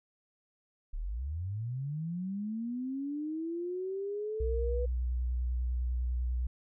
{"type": "linear sweep", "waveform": "sine", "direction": "up", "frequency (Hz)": [30.87, 493.9], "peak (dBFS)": -33, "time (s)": [0.93, 4.86], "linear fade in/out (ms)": 10}
{"type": "tone with vibrato", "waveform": "sine", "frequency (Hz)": 61.4, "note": "B1", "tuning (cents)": -9, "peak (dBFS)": -29, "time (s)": [4.4, 6.47], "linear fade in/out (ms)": 5, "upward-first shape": "sine", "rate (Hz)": 10, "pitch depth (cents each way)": 24}
{"effects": []}